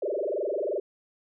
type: tone with frequency modulation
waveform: sine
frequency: 493.9 Hz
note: B4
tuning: in tune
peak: -26 dBFS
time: 0.02-0.8 s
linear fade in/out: 5 ms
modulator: 22.8 Hz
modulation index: 5.5
effects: none